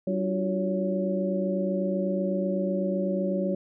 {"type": "tone cluster", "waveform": "sine", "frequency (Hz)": [190.9, 295.1, 347.7, 375.7, 561], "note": ["G3", "D4", "F4", "F#4", "C#5"], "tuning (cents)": [-46, 8, -8, 26, 21], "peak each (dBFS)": [-27, -36, -34, -35, -29], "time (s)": [0.07, 3.55], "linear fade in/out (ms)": 5, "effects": []}